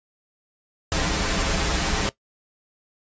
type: noise with comb filter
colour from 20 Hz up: pink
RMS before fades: -23 dBFS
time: 0.92-2.09 s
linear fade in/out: 0 ms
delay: 8.2 ms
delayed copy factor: -0.8
effects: noise-tail reverb RT60 0.1 s tail -18 dB re dry + resampled to 16000 Hz